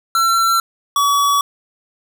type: tone pair in turn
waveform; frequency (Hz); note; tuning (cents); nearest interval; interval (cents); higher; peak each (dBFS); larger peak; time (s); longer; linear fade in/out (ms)
square; 1351 / 1136.1; E6 / C#6; +42 / +42; minor third; 300; first; -13; neither; 0.15-0.6 / 0.96-1.41; neither; 2
effects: none